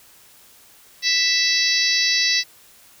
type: harmonic tone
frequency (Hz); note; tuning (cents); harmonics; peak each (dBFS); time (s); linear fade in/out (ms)
659.3; E5; 0; 3 / 4 / 5 / 6 / 7 / 8 / 9; -23 / -26 / -33 / -22 / -23 / -23 / -27; 1.02-2.44; 50
effects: white hiss -50 dBFS RMS until 3 s